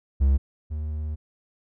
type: tone pair in turn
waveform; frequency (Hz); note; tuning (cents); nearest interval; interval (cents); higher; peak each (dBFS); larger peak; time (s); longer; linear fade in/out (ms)
triangle; 68.1 / 76.44; C#2 / D#2; -30 / -30; major second; 200; second; -14 / -25; first; 0.2-0.38 / 0.7-1.16; second; 20
effects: none